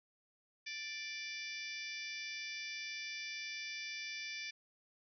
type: harmonic tone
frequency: 587.3 Hz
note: D5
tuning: in tune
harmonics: 3 / 4 / 5 / 6 / 7 / 8 / 9 / 10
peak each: -51 / -44 / -57 / -51 / -61 / -50 / -52 / -55 dBFS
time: 0.66-4.51 s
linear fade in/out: 10 ms
effects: none